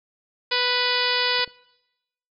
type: harmonic tone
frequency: 493.9 Hz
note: B4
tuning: in tune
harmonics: 1 / 2 / 3 / 4 / 5 / 6 / 7 / 8 / 9 / 10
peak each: -29 / -29 / -29 / -29 / -29 / -29 / -29 / -29 / -29 / -29 dBFS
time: 0.51-1.45 s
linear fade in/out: 10 ms
type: clicks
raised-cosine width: 2 ms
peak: -34 dBFS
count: 2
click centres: 1.393 / 1.477 s
effects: noise-tail reverb RT60 0.9 s tail -23 dB re dry